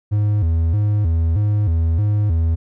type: tone with vibrato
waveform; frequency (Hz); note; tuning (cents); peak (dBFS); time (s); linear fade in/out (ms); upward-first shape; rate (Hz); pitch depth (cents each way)
triangle; 92.5; F#2; 0; -12; 0.11-2.56; 20; square; 1.6; 210
effects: none